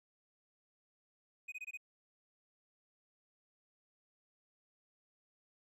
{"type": "tone bursts", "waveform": "triangle", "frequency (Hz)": 2500, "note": "D#7", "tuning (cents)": 8, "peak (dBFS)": -40, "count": 5, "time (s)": [1.48, 1.774], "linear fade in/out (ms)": 10, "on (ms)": 42, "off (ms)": 21, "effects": []}